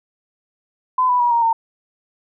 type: tone with pitch steps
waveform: sine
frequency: 1016 / 988.8 / 962.3 / 936.5 / 911.4 Hz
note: B5 / B5 / B5 / A#5 / A#5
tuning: +49 / +2 / -45 / +8 / -39 cents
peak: -13 dBFS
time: 0.98-1.53 s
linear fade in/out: 5 ms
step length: 110 ms
effects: none